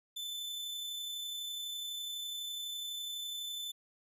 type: tone with amplitude modulation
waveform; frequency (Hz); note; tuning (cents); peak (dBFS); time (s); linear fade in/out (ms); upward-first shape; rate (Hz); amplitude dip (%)
40% pulse; 3520; A7; 0; -36; 0.16-3.72; 10; sine; 32; 25
effects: none